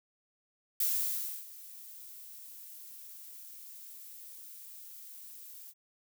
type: noise with ADSR envelope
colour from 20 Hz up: violet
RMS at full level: -29 dBFS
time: 0.8-5.74 s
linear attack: 5 ms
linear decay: 640 ms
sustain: -20 dB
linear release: 50 ms
effects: none